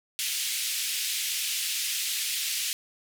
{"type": "band-pass noise", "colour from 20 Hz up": "pink", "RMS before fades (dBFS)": -30, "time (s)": [0.19, 2.73], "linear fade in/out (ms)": 0, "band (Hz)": [2500, 15000], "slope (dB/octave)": 24, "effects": []}